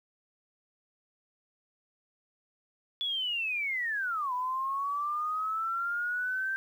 sine linear two-way sweep, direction down then up, 3439 to 986 to 1573 Hz, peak -29 dBFS, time 3.01-6.56 s, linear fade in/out 0 ms, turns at 4.33 s, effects 10-bit

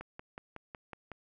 click train, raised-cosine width 0.5 ms, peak -28 dBFS, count 7, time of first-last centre 0.01-1.117 s, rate 5.42 Hz, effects none

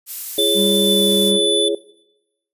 violet noise, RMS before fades -25 dBFS, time 0.06-1.33 s, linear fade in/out 50 ms
square tone with pitch glide, 3520 to 3488 Hz, A7 to A7, 0 to -16 cents, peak -16 dBFS, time 0.38-1.69 s, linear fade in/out 10 ms, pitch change -16 cents, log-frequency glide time 0.84-1.02 s
sine chord, C# minor, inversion first, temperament equal with one note detuned, 338.3 / 415.3 / 554.4 Hz, E4 / G#4 / C#5, +45 / 0 / 0 cents, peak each -23 / -19 / -23 dBFS, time 0.38-1.75 s, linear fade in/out 2 ms
triangle tone, 198.1 Hz, G3, 18 cents sharp, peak -17 dBFS, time 0.54-1.4 s, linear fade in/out 50 ms
effects noise-tail reverb RT60 0.9 s tail -20 dB re dry + resampled to 32000 Hz

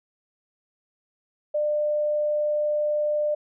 sine tone, 598 Hz, D5, 31 cents sharp, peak -21 dBFS, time 1.54-3.35 s, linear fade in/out 10 ms, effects none

